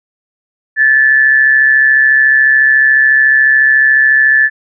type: tone with amplitude modulation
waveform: sine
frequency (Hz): 1743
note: A6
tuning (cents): -17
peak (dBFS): -3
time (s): 0.76-4.5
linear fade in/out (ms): 50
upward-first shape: sine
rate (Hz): 134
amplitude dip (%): 50
effects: none